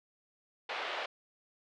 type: band-pass noise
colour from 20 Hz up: pink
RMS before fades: -38 dBFS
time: 0.69-1.06 s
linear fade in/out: 5 ms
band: 520 to 3600 Hz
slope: 24 dB/octave
effects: none